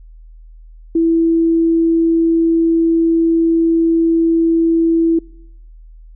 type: tone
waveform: sine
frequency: 330.1 Hz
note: E4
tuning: 2 cents sharp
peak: -10 dBFS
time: 0.95-5.19 s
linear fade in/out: 5 ms
effects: noise-tail reverb RT60 0.9 s tail -26 dB re dry + added 40 Hz sine -36 dBFS peak until 6.15 s